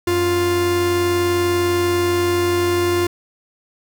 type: tone pair together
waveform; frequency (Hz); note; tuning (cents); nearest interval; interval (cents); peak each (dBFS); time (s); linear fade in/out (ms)
45% pulse; 92.58 / 350; F#2 / F4; +2 / +4; octave + major seventh; 2302; -25 / -16; 0.07-3.07; 5
effects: none